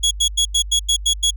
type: tone bursts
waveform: 25% pulse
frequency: 3342 Hz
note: G#7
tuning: 10 cents sharp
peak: -10 dBFS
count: 8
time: 0.03-1.308 s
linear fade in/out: 10 ms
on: 81 ms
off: 90 ms
effects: added 50 Hz sine -27 dBFS peak until 1.36 s